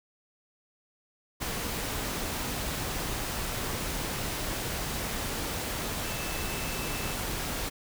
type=tone in noise; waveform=sine; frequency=2637 Hz; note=E7; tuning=in tune; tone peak=-42 dBFS; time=6.04-7.15 s; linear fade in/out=20 ms; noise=pink; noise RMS=-33 dBFS; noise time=1.4-7.7 s; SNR=-12 dB; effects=none